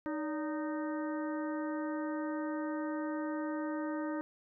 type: harmonic tone with a mistuned harmonic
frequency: 308.8 Hz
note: D#4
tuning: 13 cents flat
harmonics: 1 / 2 / 3 / 4 / 5 / 6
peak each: -35 / -41 / -45 / -47 / -49 / -51 dBFS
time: 0.06-4.21 s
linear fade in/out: 0 ms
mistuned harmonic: 2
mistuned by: -110 cents
effects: none

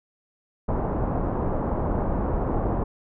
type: low-pass noise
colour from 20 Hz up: pink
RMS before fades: -25 dBFS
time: 0.68-2.84 s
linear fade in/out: 10 ms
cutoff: 1000 Hz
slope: 24 dB/octave
effects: none

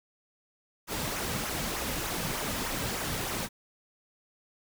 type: noise with flanger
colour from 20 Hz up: pink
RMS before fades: -33 dBFS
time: 0.87-3.49 s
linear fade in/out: 50 ms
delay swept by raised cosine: 0.22 to 2.92 ms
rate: 3.3 Hz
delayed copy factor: -0.5
effects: none

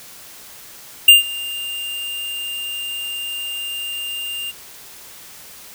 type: tone with ADSR envelope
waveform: square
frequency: 2800 Hz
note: F7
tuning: 4 cents sharp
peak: -3 dBFS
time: 1.08-4.52 s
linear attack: 5 ms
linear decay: 140 ms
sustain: -22 dB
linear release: 26 ms
effects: white hiss -40 dBFS RMS until 5.74 s

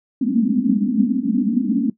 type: band-pass noise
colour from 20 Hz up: white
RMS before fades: -18 dBFS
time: 0.21-1.9 s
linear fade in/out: 5 ms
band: 200 to 280 Hz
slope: 96 dB/octave
effects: noise-tail reverb RT60 0.1 s tail -18 dB re dry

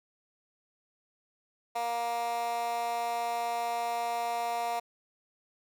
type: tone with high-pass filter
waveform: 15% pulse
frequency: 235.1 Hz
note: A#3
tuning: 15 cents sharp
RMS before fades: -32 dBFS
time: 1.75-4.8 s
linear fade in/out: 10 ms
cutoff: 740 Hz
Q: 3
effects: none

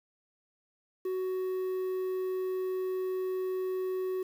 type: tone with quantisation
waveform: triangle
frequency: 372.5 Hz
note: F#4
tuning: 12 cents sharp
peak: -28 dBFS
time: 1.05-4.23 s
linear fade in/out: 5 ms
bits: 9
effects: none

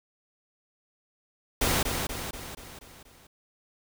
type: noise with echo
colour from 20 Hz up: pink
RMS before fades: -25 dBFS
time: 1.61-1.83 s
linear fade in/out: 5 ms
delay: 240 ms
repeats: 6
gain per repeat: -5 dB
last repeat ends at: 3.27 s
effects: none

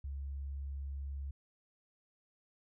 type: tone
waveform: sine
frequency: 69.3 Hz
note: C#2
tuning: in tune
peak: -38 dBFS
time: 0.04-1.31 s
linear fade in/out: 5 ms
effects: none

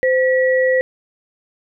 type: tone pair together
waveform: sine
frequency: 515.4 / 1932 Hz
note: C5 / B6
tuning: -26 / -39 cents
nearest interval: octave + major seventh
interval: 2287 cents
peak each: -13 / -19 dBFS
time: 0.03-0.81 s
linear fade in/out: 0 ms
effects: none

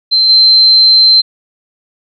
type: tone with level steps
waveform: sine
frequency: 4110 Hz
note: C8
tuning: 32 cents flat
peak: -6 / -3 dBFS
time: 0.11-1.22 s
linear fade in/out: 20 ms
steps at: 0.29 s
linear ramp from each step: 5 ms
effects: none

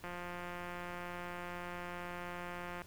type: click train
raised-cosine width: 0.5 ms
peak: -29 dBFS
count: 490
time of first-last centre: 0.04-2.818 s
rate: 176 Hz
effects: added 84 Hz sine -59 dBFS peak until 2.86 s + pink hiss -59 dBFS RMS until 2.86 s

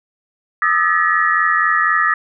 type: tone cluster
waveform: sine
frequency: 1220 / 1304 / 1728 / 1906 Hz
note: D#6 / E6 / A6 / A#6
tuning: -34 / -19 / -32 / +38 cents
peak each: -18 dBFS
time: 0.62-2.14 s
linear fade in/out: 2 ms
effects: none

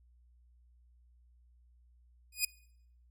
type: tone with exponential growth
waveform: 10% pulse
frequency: 2477 Hz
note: D#7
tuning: 8 cents flat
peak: -16 dBFS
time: 2.32-2.45 s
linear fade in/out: 5 ms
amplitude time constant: 28 ms
effects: noise-tail reverb RT60 0.7 s tail -23 dB re dry + added 60 Hz sine -61 dBFS peak until 3.1 s

